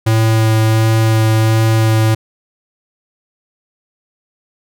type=tone with vibrato; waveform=square; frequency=111 Hz; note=A2; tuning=16 cents sharp; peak=-10 dBFS; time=0.06-2.15 s; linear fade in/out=10 ms; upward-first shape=sine; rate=1.4 Hz; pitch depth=10 cents each way; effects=none